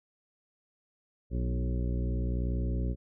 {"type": "harmonic tone with a mistuned harmonic", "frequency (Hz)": 60.7, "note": "B1", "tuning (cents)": -29, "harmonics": [1, 2, 3, 4, 5, 6, 7, 9], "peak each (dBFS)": [-29, -35, -39, -41, -43, -45, -46, -48], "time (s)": [1.3, 2.96], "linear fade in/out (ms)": 50, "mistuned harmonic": 3, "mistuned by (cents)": 17, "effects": []}